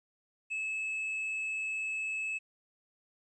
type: tone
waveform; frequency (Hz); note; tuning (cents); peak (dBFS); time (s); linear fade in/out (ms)
triangle; 2598; E7; -26; -31; 0.5-2.39; 20
effects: resampled to 22050 Hz + 12-bit